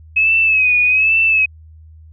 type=tone with vibrato; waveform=sine; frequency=2559 Hz; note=D#7; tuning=48 cents sharp; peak=-10 dBFS; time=0.16-1.46 s; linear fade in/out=10 ms; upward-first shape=sine; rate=1.2 Hz; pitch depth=71 cents each way; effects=added 79 Hz sine -38 dBFS peak until 2.12 s